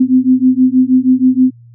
sine beating tone pair, 253.5 / 259.8 Hz, B3 / C4, +45 / -12 cents, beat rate 6.3 Hz, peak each -10 dBFS, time 0-1.51 s, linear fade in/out 10 ms, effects added 118 Hz sine -37 dBFS peak until 1.74 s

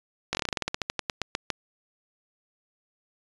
slowing click train, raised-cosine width 0.2 ms, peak -9 dBFS, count 19, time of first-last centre 0.33-1.503 s, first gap 19 ms, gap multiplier 1.13, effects resampled to 22050 Hz

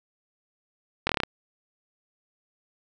slowing click train, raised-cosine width 0.3 ms, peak -7 dBFS, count 7, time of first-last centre 1.07-1.235 s, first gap 23 ms, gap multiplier 1.07, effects none

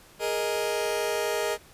sawtooth chord, Ab suspended second, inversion none, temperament just, 415.3 / 467.2 / 623 Hz, Ab4 / Bb4 / Eb5, 0 / +4 / +2 cents, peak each -26 dBFS, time 0.19-1.58 s, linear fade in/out 50 ms, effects pink hiss -53 dBFS RMS until 1.73 s + resampled to 32000 Hz

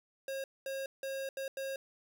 square tone bursts at uneven times, 540 Hz, C#5, 45 cents flat, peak -37 dBFS, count 5, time 0.28-0.44 / 0.66-0.86 / 1.03-1.29 / 1.37-1.48 / 1.57-1.76 s, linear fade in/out 2 ms, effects none

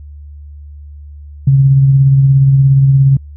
sine tone with tremolo, 136.4 Hz, C#3, 28 cents flat, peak -3 dBFS, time 1.47-3.17 s, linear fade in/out 5 ms, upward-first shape triangle, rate 17 Hz, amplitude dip 35%, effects added 73 Hz sine -29 dBFS peak until 3.36 s

